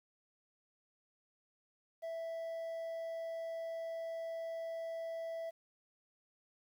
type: tone with quantisation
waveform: triangle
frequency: 659.3 Hz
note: E5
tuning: in tune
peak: -37 dBFS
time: 2.02-5.51 s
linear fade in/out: 20 ms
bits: 11
effects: none